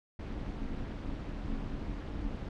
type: noise with amplitude modulation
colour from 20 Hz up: brown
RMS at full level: -34 dBFS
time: 0.19-2.49 s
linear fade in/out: 5 ms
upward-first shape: sine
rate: 245 Hz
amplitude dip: 80%
effects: low-pass 4000 Hz 12 dB/octave